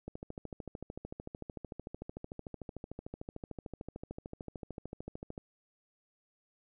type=click train; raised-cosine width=2 ms; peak=-28 dBFS; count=72; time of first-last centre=0.08-5.379 s; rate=13.4 Hz; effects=none